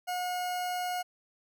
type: tone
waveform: 40% pulse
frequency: 722 Hz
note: F#5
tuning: 43 cents flat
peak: -30 dBFS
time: 0.07-1.03 s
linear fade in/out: 20 ms
effects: none